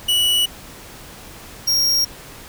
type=tone pair in turn; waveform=45% pulse; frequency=2941 / 5589 Hz; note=F#7 / F8; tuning=-11 / 0 cents; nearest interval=major seventh; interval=1111 cents; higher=second; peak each=-14 / -15 dBFS; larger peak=first; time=0.08-0.46 / 1.67-2.05 s; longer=neither; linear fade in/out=10 ms; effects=pink hiss -39 dBFS RMS until 2.48 s